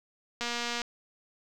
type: click train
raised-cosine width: 0.2 ms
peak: -16 dBFS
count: 98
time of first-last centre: 0.41-0.818 s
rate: 238 Hz
effects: none